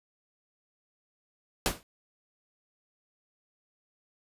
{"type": "noise with exponential decay", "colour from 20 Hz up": "pink", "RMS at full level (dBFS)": -23, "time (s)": [1.66, 1.83], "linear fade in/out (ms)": 0, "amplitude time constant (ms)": 35, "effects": ["resampled to 32000 Hz"]}